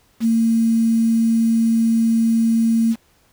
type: tone with quantisation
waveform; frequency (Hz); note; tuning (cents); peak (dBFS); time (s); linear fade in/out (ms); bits
sine; 227.4; A#3; -43; -13; 0.2-2.96; 50; 6
effects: pink hiss -58 dBFS RMS until 3.32 s